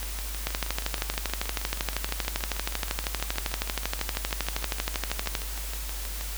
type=two click trains; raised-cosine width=0.2 ms; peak=-18 / -9 dBFS; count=40 / 63; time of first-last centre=0.03-6.211 / 0.47-5.352 s; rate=6.31 / 12.7 Hz; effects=added 50 Hz sine -33 dBFS peak until 6.37 s + white hiss -38 dBFS RMS until 6.37 s